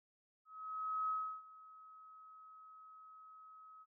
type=tone with ADSR envelope; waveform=sine; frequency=1277 Hz; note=D#6; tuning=45 cents sharp; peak=-34 dBFS; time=0.45-3.86 s; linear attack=640 ms; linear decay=330 ms; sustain=-21 dB; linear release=43 ms; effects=none